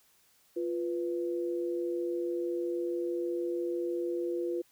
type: tone pair together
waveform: sine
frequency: 347.7 / 493.9 Hz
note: F4 / B4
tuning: -8 / 0 cents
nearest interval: tritone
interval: 608 cents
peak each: -31 / -36 dBFS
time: 0.56-4.62 s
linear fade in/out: 10 ms
effects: white hiss -66 dBFS RMS until 4.71 s